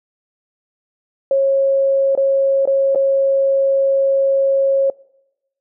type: tone with dropouts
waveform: sine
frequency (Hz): 545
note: C#5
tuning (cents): -29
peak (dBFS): -11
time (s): 1.31-4.9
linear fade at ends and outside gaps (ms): 2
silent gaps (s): 2.152-2.175 / 2.655-2.674 / 2.949-2.957
effects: noise-tail reverb RT60 0.9 s tail -24 dB re dry